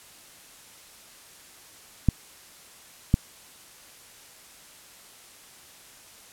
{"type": "clicks", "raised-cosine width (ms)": 5, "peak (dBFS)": -5, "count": 2, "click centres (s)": [2.087, 3.141], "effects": ["white hiss -50 dBFS RMS until 6.32 s", "low-pass 12000 Hz 12 dB/octave"]}